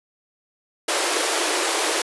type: high-pass noise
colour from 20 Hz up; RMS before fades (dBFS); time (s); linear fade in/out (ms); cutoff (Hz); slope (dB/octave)
pink; -22; 0.88-2.02; 5; 310; 96
effects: resampled to 24000 Hz